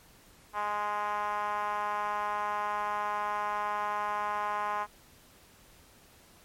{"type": "tone with band-pass filter", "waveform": "5% pulse", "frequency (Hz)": 207.7, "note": "G#3", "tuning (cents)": 0, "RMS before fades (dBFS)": -32, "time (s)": [0.53, 4.87], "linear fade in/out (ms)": 50, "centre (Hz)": 960, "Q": 3.5, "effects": ["pink hiss -58 dBFS RMS until 6.44 s", "MP3 64 kbps"]}